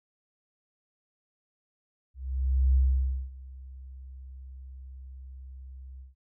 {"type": "tone with ADSR envelope", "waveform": "sine", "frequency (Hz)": 65.41, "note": "C2", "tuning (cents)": 0, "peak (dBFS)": -18, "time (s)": [2.14, 6.15], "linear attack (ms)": 610, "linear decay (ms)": 550, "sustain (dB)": -23, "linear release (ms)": 150, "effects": []}